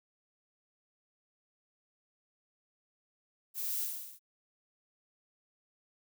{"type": "noise with echo", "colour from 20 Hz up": "violet", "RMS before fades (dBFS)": -37, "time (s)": [3.54, 3.88], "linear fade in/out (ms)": 50, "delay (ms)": 63, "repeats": 5, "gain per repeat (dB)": -3, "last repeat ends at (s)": 4.195, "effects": []}